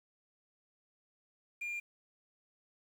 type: tone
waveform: sine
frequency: 2401 Hz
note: D7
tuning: 38 cents sharp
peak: -34 dBFS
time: 1.61-1.8 s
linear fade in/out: 10 ms
effects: tanh soft clip ceiling -35 dBFS + 10-bit